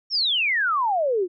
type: exponential sweep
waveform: sine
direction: down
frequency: 5610 to 338.4 Hz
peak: -19 dBFS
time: 0.1-1.28 s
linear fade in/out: 50 ms
effects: none